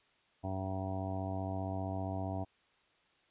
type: harmonic tone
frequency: 95.2 Hz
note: F#2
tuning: 50 cents sharp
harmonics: 1 / 2 / 3 / 4 / 5 / 6 / 7 / 8 / 9 / 10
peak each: -38 / -44 / -42 / -52 / -53 / -54 / -42 / -45 / -55 / -50 dBFS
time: 0.43-2.45 s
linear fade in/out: 20 ms
effects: white hiss -70 dBFS RMS until 3.3 s + resampled to 8000 Hz